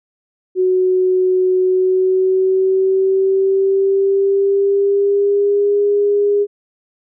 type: tone with pitch glide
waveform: sine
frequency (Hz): 370 to 408.2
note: F#4 to G#4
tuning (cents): 0 to -30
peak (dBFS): -11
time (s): 0.55-6.47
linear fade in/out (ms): 50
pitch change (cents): +170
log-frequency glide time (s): 1.6-5.81
effects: none